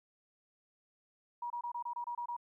sine tone bursts, 957 Hz, A#5, 45 cents sharp, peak -36 dBFS, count 9, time 1.42-2.366 s, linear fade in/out 5 ms, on 82 ms, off 26 ms, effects 13-bit

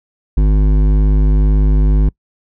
triangle tone with hard clipping, 51 Hz, G#1, 31 cents flat, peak -10 dBFS, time 0.37-2.09 s, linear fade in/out 5 ms, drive 16 dB, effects noise-tail reverb RT60 0.1 s tail -25 dB re dry

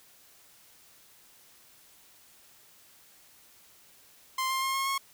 sawtooth tone with pitch steps, 1046.5 / 1057.4 / 1068.5 / 1079.7 / 1090.9 Hz, C6 / C6 / C6 / C#6 / C#6, 0 / +18 / +36 / -46 / -28 cents, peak -24 dBFS, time 4.38-4.98 s, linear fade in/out 5 ms, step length 120 ms, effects white hiss -58 dBFS RMS until 5.13 s

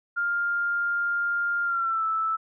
sine tone with pitch glide, 1402 to 1315.7 Hz, F6 to E6, +6 to -4 cents, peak -23 dBFS, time 0.16-2.37 s, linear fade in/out 20 ms, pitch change -110 cents, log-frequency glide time 1.64-2.04 s, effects none

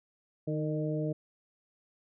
harmonic tone with a mistuned harmonic, 152.9 Hz, D#3, 30 cents flat, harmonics 1 / 2 / 3 / 4, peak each -32 / -35 / -37 / -38 dBFS, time 0.47-1.13 s, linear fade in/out 10 ms, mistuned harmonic 2, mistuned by +27 cents, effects none

